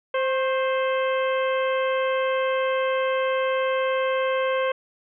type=harmonic tone with a mistuned harmonic; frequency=523.3 Hz; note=C5; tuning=in tune; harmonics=1 / 2 / 3 / 4 / 5 / 6; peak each=-22 / -28 / -32 / -34 / -36 / -38 dBFS; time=0.14-4.72 s; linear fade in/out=5 ms; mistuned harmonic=2; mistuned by=+42 cents; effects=none